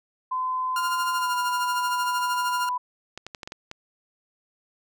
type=tone with pitch glide; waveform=sine; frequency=1023 to 993.3 Hz; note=C6 to B5; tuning=-39 to +10 cents; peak=-24 dBFS; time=0.31-2.78 s; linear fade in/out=10 ms; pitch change=-51 cents; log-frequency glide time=1.14-1.34 s
type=tone with tremolo; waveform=sawtooth; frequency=1405 Hz; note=F6; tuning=10 cents sharp; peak=-22 dBFS; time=0.76-2.69 s; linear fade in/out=2 ms; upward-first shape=sine; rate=13 Hz; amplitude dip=60%
type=clicks; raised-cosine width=0.2 ms; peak=-19 dBFS; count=7; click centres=3.176 / 3.266 / 3.348 / 3.432 / 3.475 / 3.521 / 3.714 s
effects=none